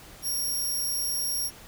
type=tone; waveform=10% pulse; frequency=5590 Hz; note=F8; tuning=1 cent sharp; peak=-21 dBFS; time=0.22-1.51 s; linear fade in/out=50 ms; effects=pink hiss -48 dBFS RMS until 1.67 s